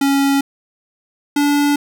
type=tone pair in turn; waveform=square; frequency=277.2 / 288.7 Hz; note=C#4 / D4; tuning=0 / -30 cents; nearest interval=minor second; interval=70 cents; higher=second; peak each=-13 dBFS; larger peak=neither; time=0.01-0.41 / 1.36-1.76 s; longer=neither; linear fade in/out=5 ms; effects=none